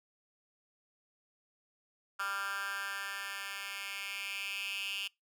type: tone with high-pass filter sweep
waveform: 10% pulse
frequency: 197.9 Hz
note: G3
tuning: 17 cents sharp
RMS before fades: -39 dBFS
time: 2.19-5.08 s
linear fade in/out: 10 ms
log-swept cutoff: 1400 to 2800 Hz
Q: 5.9
effects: noise-tail reverb RT60 0.2 s tail -25 dB re dry